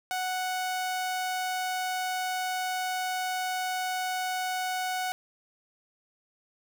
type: tone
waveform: sawtooth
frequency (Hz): 740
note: F#5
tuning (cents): 0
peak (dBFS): -25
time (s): 0.11-5.12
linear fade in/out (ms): 0
effects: 9-bit